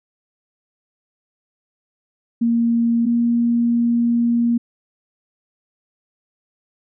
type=tone pair in turn; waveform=sine; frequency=233.1 / 235.8 Hz; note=A#3 / A#3; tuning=0 / +20 cents; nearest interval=unison; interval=20 cents; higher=second; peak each=-14 dBFS; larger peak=neither; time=2.41-3.06 / 3.06-4.58 s; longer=second; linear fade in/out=10 ms; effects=none